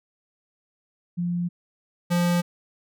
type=tone pair in turn; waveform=sine / square; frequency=174.61 / 174.61 Hz; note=F3 / F3; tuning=0 / 0 cents; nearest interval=unison; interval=0 cents; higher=neither; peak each=-23 / -20 dBFS; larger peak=second; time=1.17-1.49 / 2.1-2.42 s; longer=neither; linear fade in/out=20 ms; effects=none